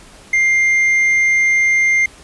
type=tone with quantisation; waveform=triangle; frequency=2100 Hz; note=C7; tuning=6 cents sharp; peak=-9 dBFS; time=0.33-2.06 s; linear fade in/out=5 ms; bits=6; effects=pink hiss -42 dBFS RMS until 2.23 s + resampled to 24000 Hz